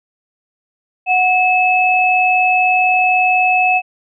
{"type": "tone pair together", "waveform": "sine", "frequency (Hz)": [737, 2598], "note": ["F#5", "E7"], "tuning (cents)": [-7, -26], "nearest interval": "octave + minor seventh", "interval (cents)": 2181, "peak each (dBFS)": -13, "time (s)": [1.06, 3.82], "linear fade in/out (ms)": 50, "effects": []}